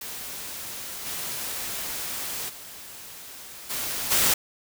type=noise with level steps; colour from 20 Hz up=white; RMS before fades=-36 / -32 / -42 / -30 / -21 dBFS; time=0.01-4.34 s; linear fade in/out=5 ms; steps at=1.05 / 2.48 / 3.69 / 4.1 s; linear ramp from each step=20 ms; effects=none